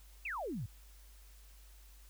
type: exponential sweep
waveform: sine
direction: down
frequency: 2794 to 92.5 Hz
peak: -37 dBFS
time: 0.25-0.66 s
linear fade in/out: 5 ms
effects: added 50 Hz sine -55 dBFS peak until 2.09 s + white hiss -64 dBFS RMS until 2.09 s